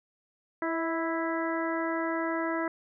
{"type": "harmonic tone with a mistuned harmonic", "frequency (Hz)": 329.6, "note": "E4", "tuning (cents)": 0, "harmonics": [1, 2, 3, 4, 5, 6], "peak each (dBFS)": [-31, -34, -36, -37, -38, -39], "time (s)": [0.62, 2.68], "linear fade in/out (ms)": 2, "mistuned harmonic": 2, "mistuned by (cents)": -25, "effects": []}